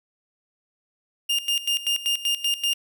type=tone with tremolo; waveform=40% pulse; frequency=2819 Hz; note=F7; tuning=16 cents sharp; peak=-19 dBFS; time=1.29-2.74 s; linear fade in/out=10 ms; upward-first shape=square; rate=5.2 Hz; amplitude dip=80%; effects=none